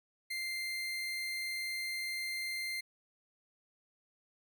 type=tone; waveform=30% pulse; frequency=2093 Hz; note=C7; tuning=in tune; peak=-33 dBFS; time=0.3-2.81 s; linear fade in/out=10 ms; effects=none